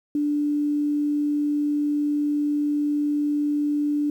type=tone; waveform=sine; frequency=293.7 Hz; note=D4; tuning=in tune; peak=-20 dBFS; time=0.15-4.1 s; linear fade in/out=2 ms; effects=9-bit